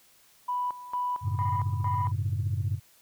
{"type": "tone with tremolo", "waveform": "sine", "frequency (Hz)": 987.8, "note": "B5", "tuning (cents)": 0, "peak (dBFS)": -26, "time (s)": [0.48, 2.12], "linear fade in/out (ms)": 10, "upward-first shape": "square", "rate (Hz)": 2.2, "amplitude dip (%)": 80}
{"type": "chord", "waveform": "sine", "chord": "F# minor", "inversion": "none", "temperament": "equal with one note detuned", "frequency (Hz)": [94.88, 110, 138.59], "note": ["F#2", "A2", "C#3"], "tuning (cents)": [44, 0, 0], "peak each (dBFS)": [-28, -29, -34], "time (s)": [1.21, 2.8], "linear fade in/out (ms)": 50}
{"effects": ["tanh soft clip ceiling -19 dBFS", "white hiss -60 dBFS RMS until 3.01 s"]}